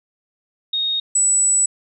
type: tone pair in turn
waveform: sine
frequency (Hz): 3724 / 7900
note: A#7 / B8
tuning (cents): -2 / 0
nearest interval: octave + minor second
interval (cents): 1302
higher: second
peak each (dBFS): -18 / -13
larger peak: second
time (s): 0.73-1 / 1.15-1.66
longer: second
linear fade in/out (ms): 5
effects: none